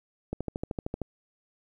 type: click train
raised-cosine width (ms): 2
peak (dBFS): -18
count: 10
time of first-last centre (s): 0.33-1.017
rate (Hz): 13.1
effects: 10-bit